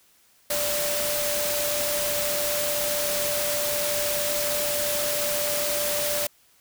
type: tone in noise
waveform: sine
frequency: 587.3 Hz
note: D5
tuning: in tune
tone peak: -28 dBFS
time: 0.5-6.27 s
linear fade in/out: 5 ms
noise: white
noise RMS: -27 dBFS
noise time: 0.5-6.27 s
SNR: -4 dB
effects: white hiss -60 dBFS RMS until 6.6 s